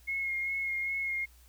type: tone with vibrato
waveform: sine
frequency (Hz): 2157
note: C#7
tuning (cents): -48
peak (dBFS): -30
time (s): 0.07-1.26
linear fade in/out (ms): 20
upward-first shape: sine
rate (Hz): 2.5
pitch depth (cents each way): 21
effects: added 60 Hz sine -56 dBFS peak until 1.48 s + white hiss -63 dBFS RMS until 1.48 s